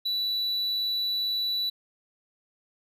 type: tone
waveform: triangle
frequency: 3951 Hz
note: B7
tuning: in tune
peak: -24 dBFS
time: 0.05-1.7 s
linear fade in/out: 10 ms
effects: none